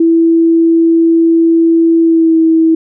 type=tone with pitch glide; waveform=sine; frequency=330.6 to 324 Hz; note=E4 to E4; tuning=+5 to -30 cents; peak=-5 dBFS; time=0-2.75 s; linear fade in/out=5 ms; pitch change=-35 cents; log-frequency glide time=2.01-2.37 s; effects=none